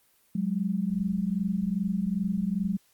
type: tone pair together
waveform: sine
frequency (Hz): 183.5 / 206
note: F#3 / G#3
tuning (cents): -14 / -14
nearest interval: major second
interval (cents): 200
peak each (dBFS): -28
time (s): 0.35-2.77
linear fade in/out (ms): 5
effects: white hiss -65 dBFS RMS until 2.93 s + Opus 24 kbps